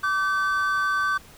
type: tone pair together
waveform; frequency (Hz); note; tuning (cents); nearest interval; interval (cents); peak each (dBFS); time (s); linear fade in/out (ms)
triangle; 1160.9 / 1534; D6 / G6; -20 / -38; perfect fourth; 482; -22; 0.03-1.18; 10
effects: pink hiss -49 dBFS RMS until 1.37 s